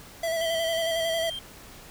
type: tone with vibrato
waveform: square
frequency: 659.3 Hz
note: E5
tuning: in tune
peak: -26 dBFS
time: 0.23-1.3 s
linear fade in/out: 5 ms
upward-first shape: square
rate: 11 Hz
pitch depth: 24 cents each way
type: tone with pitch glide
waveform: triangle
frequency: 3136 to 3174 Hz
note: G7 to G7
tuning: 0 to +21 cents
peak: -31 dBFS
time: 0.41-1.39 s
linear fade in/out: 2 ms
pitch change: +21 cents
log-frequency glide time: 0.79-0.93 s
effects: pink hiss -47 dBFS RMS until 1.9 s